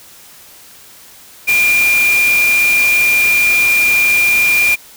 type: tone in noise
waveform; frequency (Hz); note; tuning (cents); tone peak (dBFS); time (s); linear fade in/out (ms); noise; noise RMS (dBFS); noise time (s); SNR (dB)
sine; 2400; D7; +37; -9; 1.47-4.76; 20; white; -21; 1.47-4.76; +9
effects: white hiss -40 dBFS RMS until 4.96 s